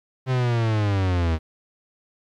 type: linear sweep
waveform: 45% pulse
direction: down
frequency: 131.3 to 77.78 Hz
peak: -19 dBFS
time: 0.26-1.39 s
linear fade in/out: 50 ms
effects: low-pass 4000 Hz 12 dB/octave + 10-bit